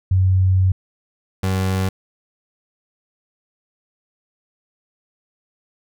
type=tone pair in turn; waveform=sine / 30% pulse; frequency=93.6 / 94.58 Hz; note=F#2 / F#2; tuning=+20 / +39 cents; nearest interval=unison; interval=19 cents; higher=second; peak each=-12 / -15 dBFS; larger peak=first; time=0.11-0.72 / 1.43-1.89 s; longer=first; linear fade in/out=5 ms; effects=none